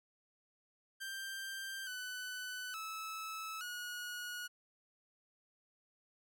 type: tone with pitch steps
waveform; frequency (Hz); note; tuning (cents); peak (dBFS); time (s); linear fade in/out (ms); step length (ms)
sawtooth; 1577 / 1498 / 1304 / 1453; G6 / F#6 / E6 / F#6; +10 / +21 / -19 / -32; -38; 1-4.48; 20; 870
effects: none